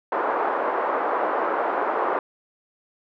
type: band-pass noise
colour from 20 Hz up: white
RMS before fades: -24 dBFS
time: 0.12-2.19 s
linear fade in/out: 2 ms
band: 360 to 1200 Hz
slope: 24 dB/octave
effects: none